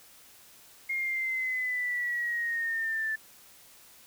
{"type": "linear sweep", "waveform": "sine", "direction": "down", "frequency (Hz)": [2140, 1753], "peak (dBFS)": -28, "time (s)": [0.89, 3.16], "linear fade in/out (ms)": 10, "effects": ["white hiss -55 dBFS RMS until 4.06 s"]}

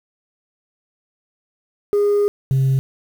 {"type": "tone pair in turn", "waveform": "sine", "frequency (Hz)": [409.8, 133.71], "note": ["G#4", "C3"], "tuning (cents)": [-23, 38], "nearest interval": "octave + perfect fifth", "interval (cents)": 1939, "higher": "first", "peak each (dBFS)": -11, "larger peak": "neither", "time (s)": [[1.93, 2.28], [2.51, 2.79]], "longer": "first", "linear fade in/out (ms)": 0, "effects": ["tanh soft clip ceiling -12 dBFS", "7-bit"]}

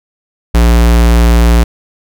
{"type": "tone", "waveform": "square", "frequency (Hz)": 58.27, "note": "A#1", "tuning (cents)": 0, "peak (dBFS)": -5, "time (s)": [0.54, 1.64], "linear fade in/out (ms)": 10, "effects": []}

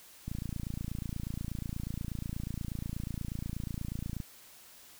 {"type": "click train", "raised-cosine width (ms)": 5, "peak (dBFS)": -24, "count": 112, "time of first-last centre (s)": [0.28, 4.202], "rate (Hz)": 28.3, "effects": ["white hiss -55 dBFS RMS until 4.99 s"]}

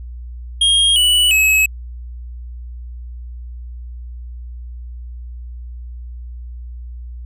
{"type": "tone with pitch steps", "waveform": "square", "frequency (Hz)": [3245, 2956, 2571], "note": ["G#7", "F#7", "E7"], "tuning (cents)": [-41, -2, -44], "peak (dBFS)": -11, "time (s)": [0.61, 1.66], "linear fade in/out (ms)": 5, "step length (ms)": 350, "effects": ["added 60 Hz sine -28 dBFS peak until 7.25 s", "resampled to 32000 Hz"]}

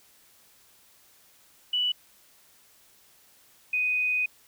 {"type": "tone pair in turn", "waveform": "sine", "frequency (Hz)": [2960, 2494], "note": ["F#7", "D#7"], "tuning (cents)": [0, 3], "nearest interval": "minor third", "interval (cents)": 297, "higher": "first", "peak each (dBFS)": -23, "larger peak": "neither", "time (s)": [[1.73, 1.92], [3.73, 4.26]], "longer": "second", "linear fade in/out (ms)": 5, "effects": ["white hiss -59 dBFS RMS until 4.47 s"]}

